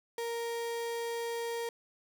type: tone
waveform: 35% pulse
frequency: 466.2 Hz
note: A#4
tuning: in tune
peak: -32 dBFS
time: 0.18-1.69 s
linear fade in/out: 2 ms
effects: none